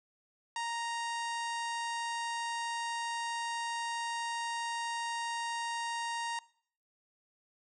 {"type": "harmonic tone", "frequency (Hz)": 932.3, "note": "A#5", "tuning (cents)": 0, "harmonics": [1, 2, 3, 4, 5, 6, 7, 8, 9, 10], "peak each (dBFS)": [-35, -41, -45, -47, -49, -51, -52, -53, -54, -55], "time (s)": [0.56, 6.39], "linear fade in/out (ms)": 2, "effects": ["noise-tail reverb RT60 0.6 s tail -22 dB re dry"]}